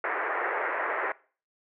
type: band-pass noise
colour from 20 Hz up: white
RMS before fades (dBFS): -30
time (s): 0.04-1.12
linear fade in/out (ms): 2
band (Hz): 360 to 2000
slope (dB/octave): 48
effects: noise-tail reverb RT60 0.4 s tail -21 dB re dry